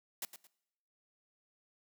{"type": "noise with echo", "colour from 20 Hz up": "white", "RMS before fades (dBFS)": -39, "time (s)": [0.22, 0.25], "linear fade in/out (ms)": 2, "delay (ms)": 110, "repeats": 2, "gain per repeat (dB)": -11, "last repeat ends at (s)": 0.47, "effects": ["noise-tail reverb RT60 0.9 s tail -24 dB re dry", "high-pass 200 Hz 12 dB/octave"]}